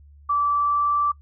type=tone with pitch glide; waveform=sine; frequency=1160 to 1166.7 Hz; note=D6 to D6; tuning=-22 to -12 cents; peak=-18 dBFS; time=0.29-1.12 s; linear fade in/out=10 ms; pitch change=+10 cents; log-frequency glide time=0.51-0.96 s; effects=noise-tail reverb RT60 0.1 s tail -21 dB re dry + added 72 Hz sine -46 dBFS peak until 1.21 s